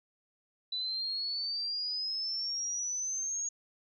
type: exponential sweep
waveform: sine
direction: up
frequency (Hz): 3965 to 6645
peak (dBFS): -32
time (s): 0.72-3.49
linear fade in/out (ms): 5
effects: none